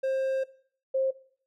triangle / sine tone pair in turn, 531 / 531 Hz, C5 / C5, +25 / +25 cents, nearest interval unison, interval 0 cents, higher neither, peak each -23 / -23 dBFS, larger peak neither, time 0.03-0.44 / 0.94-1.11 s, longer first, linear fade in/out 10 ms, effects noise-tail reverb RT60 0.5 s tail -18 dB re dry

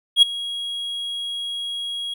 triangle tone with ADSR envelope, 3300 Hz, G#7, 12 cents flat, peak -5 dBFS, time 0.16-2.14 s, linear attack 63 ms, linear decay 11 ms, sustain -19 dB, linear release 6 ms, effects none

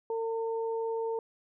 sine tone pair together, 453 / 906 Hz, A#4 / A#5, -50 / -50 cents, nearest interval octave, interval 1200 cents, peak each -30 / -38 dBFS, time 0.1-1.19 s, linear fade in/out 2 ms, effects none

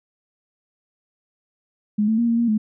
sine tone with pitch steps, 209.7 / 221 / 235.1 / 231.5 / 235.3 / 215 Hz, G#3 / A3 / A#3 / A#3 / A#3 / A3, +17 / +8 / +15 / -12 / +16 / -40 cents, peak -16 dBFS, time 1.98-2.58 s, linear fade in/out 10 ms, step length 100 ms, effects none

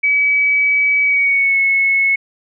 sine tone with pitch glide, 2282 to 2193 Hz, C#7 to C#7, +50 to -19 cents, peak -11 dBFS, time 0.03-2.16 s, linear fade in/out 10 ms, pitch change -69 cents, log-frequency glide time 1.02-1.58 s, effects none

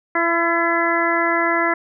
harmonic tone with a mistuned harmonic, 336.6 Hz, E4, 36 cents sharp, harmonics 1 / 2 / 3 / 4 / 5 / 6, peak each -23 / -23 / -23 / -23 / -23 / -23 dBFS, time 0.15-1.74 s, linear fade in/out 5 ms, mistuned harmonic 5, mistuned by +21 cents, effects none

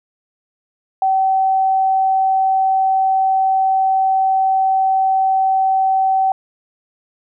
sine tone, 766 Hz, G5, 40 cents flat, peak -12 dBFS, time 1.02-6.32 s, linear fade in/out 2 ms, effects none

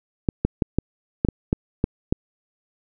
clicks, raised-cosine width 3 ms, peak -5 dBFS, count 9, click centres 0.288 / 0.45 / 0.622 / 0.786 / 1.249 / 1.287 / 1.529 / 1.841 / 2.125 s, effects none

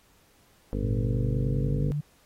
harmonic tone, 50.2 Hz, G1, 42 cents sharp, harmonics 1 / 2 / 3 / 4 / 5 / 6 / 8 / 9 / 10, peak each -30 / -33 / -39 / -36 / -35 / -39 / -43 / -38 / -41 dBFS, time 0.73-1.92 s, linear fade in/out 0 ms
sine linear sweep, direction up, 110.5 to 148.8 Hz, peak -26 dBFS, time 0.83-2.01 s, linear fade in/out 10 ms
effects pink hiss -62 dBFS RMS until 2.25 s + AAC 48 kbps

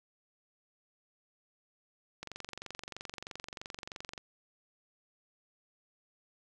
click train, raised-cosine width 0.2 ms, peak -24 dBFS, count 46, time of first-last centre 2.23-4.178 s, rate 23.1 Hz, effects none

